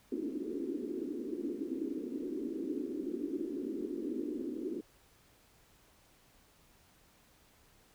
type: band-pass noise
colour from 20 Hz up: pink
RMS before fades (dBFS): -38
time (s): 0.12-4.81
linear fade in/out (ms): 5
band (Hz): 260 to 380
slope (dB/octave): 48
effects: pink hiss -65 dBFS RMS until 7.94 s